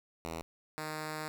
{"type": "tone pair in turn", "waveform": "5% pulse", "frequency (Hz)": [82, 154.8], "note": ["E2", "D#3"], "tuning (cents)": [-9, -9], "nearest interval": "major seventh", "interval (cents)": 1100, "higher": "second", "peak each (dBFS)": [-27, -26], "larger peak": "second", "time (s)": [[0.25, 0.42], [0.78, 1.28]], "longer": "second", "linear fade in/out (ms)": 0, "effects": []}